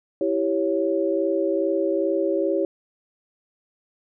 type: chord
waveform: sine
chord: C# diminished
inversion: first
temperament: equal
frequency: 329.6 / 392 / 554.4 Hz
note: E4 / G4 / C#5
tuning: 0 / 0 / 0 cents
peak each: -24 dBFS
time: 0.21-2.65 s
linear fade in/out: 2 ms
effects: none